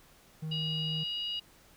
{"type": "tone", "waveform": "triangle", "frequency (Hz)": 157.2, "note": "D#3", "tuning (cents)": 18, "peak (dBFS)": -32, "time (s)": [0.42, 1.04], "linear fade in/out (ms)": 10}
{"type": "harmonic tone", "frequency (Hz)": 959, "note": "A#5", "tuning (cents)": 49, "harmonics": [3, 4, 5], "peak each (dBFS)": [-33, -44, -45], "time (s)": [0.51, 1.4], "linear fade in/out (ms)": 10}
{"effects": ["pink hiss -60 dBFS RMS until 1.76 s"]}